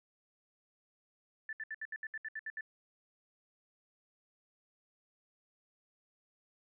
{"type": "tone bursts", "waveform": "sine", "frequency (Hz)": 1760, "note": "A6", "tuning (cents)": 0, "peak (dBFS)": -38, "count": 11, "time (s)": [1.49, 2.609], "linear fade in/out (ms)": 2, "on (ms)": 39, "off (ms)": 69, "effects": []}